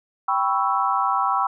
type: chord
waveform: sine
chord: C# half-diminished seventh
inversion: second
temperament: equal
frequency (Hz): 784 / 987.8 / 1108.7 / 1318.5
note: G5 / B5 / C#6 / E6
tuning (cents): 0 / 0 / 0 / 0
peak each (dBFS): -24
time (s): 0.28-1.47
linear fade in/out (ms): 5
effects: none